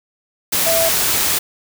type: tone in noise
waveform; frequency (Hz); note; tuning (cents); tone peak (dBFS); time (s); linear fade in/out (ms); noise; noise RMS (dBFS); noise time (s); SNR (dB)
sine; 659.3; E5; 0; -16; 0.66-0.89; 10; white; -17; 0.52-1.39; -2
effects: none